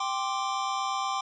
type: chord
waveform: square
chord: G suspended fourth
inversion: none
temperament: equal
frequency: 784 / 1046.5 / 1174.7 Hz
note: G5 / C6 / D6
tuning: 0 / 0 / 0 cents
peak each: -33 dBFS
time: 0-1.21 s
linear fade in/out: 5 ms
effects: resampled to 16000 Hz